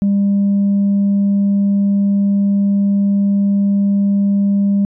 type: tone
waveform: sine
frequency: 200 Hz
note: G3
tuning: 35 cents sharp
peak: -9 dBFS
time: 0.02-4.85 s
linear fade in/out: 0 ms
effects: tanh soft clip ceiling -9 dBFS